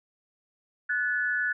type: tone pair together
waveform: sine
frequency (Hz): 1476.5 / 1724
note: F#6 / A6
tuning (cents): -4 / -36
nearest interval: minor third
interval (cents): 268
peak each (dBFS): -27 / -28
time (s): 0.89-1.53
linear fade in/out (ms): 10
effects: none